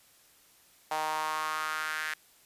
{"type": "tone with high-pass filter sweep", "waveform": "sawtooth", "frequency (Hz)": 155.56, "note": "D#3", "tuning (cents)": 0, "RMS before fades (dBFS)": -33, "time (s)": [0.91, 2.14], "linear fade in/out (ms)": 5, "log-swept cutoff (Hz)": [800, 1700], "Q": 3.8, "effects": ["white hiss -61 dBFS RMS until 2.45 s", "resampled to 32000 Hz"]}